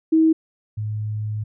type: tone pair in turn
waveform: sine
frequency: 320.1 / 106.82 Hz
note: D#4 / G#2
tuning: +49 / +49 cents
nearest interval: octave + perfect fifth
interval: 1900 cents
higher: first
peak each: -12 / -23 dBFS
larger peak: first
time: 0.12-0.33 / 0.77-1.44 s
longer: second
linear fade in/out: 10 ms
effects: none